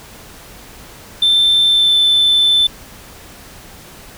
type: tone with pitch glide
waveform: sine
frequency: 3555 to 3528 Hz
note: A7 to A7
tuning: +17 to +4 cents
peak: -7 dBFS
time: 1.22-2.67 s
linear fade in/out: 5 ms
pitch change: -13 cents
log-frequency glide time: 1.68-1.98 s
effects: tanh soft clip ceiling -7 dBFS + pink hiss -38 dBFS RMS until 4.17 s